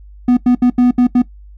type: tone bursts at uneven times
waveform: triangle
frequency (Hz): 246.9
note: B3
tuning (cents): 0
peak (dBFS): -5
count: 6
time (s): 0.28-0.37 / 0.46-0.55 / 0.62-0.7 / 0.78-0.91 / 0.98-1.07 / 1.15-1.22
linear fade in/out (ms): 5
effects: noise-tail reverb RT60 0.1 s tail -17 dB re dry + added 50 Hz sine -35 dBFS peak until 1.57 s